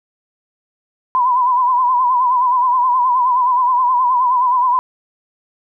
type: tone with vibrato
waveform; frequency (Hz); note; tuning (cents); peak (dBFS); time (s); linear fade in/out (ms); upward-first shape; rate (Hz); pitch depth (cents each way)
sine; 999; B5; +20; -11; 1.15-4.79; 0; triangle; 9.5; 85
effects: none